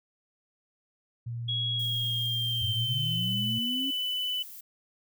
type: tone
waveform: sine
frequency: 117.8 Hz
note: A#2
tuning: 19 cents sharp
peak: -32 dBFS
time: 1.26-3.59 s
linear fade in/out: 10 ms
type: tone with pitch glide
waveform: sine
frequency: 3322 to 2994 Hz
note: G#7 to F#7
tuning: 0 to +20 cents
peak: -28 dBFS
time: 1.48-4.43 s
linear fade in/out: 10 ms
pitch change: -180 cents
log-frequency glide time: 1.72-3.42 s
type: noise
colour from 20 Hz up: violet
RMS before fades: -45 dBFS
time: 1.79-4.61 s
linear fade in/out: 5 ms
type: linear sweep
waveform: sine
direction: up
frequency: 89.3 to 276.7 Hz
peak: -32 dBFS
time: 2.61-3.91 s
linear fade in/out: 10 ms
effects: none